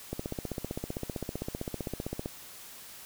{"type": "click train", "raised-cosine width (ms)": 2, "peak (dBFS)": -20, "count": 34, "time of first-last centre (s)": [0.13, 2.259], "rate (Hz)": 15.5, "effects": ["white hiss -48 dBFS RMS until 3.05 s"]}